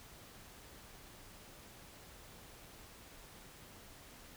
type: silence
effects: pink hiss -56 dBFS RMS until 4.36 s